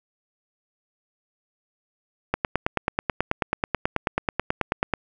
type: click train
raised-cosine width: 0.5 ms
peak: -6 dBFS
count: 25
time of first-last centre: 2.34-4.937 s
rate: 9.24 Hz
effects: none